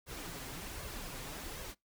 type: noise with flanger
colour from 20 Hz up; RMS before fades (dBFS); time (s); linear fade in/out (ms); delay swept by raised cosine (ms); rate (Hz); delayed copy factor
pink; -44; 0.06-1.75; 50; 1.8 to 7.7; 1.3; +0.55
effects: noise-tail reverb RT60 0.2 s tail -26 dB re dry